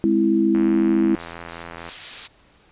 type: chord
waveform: sine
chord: Ab augmented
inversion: none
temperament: equal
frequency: 207.7 / 261.6 / 329.6 Hz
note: Ab3 / C4 / E4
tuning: 0 / 0 / 0 cents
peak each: -20 / -23 / -17 dBFS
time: 0.04-1.15 s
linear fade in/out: 0 ms
type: click train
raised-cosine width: 0.5 ms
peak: -19 dBFS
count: 114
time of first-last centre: 0.55-1.889 s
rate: 84.4 Hz
type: noise with tremolo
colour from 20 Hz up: blue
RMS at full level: -34 dBFS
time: 1.19-2.27 s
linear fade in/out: 0 ms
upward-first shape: square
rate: 3.4 Hz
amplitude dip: 80%
type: noise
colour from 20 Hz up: blue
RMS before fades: -27 dBFS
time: 1.87-2.28 s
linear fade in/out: 20 ms
effects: pink hiss -55 dBFS RMS until 2.71 s + resampled to 8000 Hz